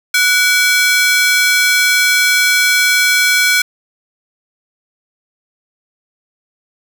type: ring-modulated tone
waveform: sawtooth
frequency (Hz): 1879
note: A#6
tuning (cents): +13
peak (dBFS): -3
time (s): 0.14-3.62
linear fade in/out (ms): 5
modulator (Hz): 405
effects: none